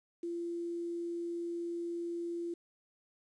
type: tone with quantisation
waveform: sine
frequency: 342.1 Hz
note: F4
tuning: 36 cents flat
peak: -35 dBFS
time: 0.23-2.54 s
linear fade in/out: 5 ms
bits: 10
effects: resampled to 22050 Hz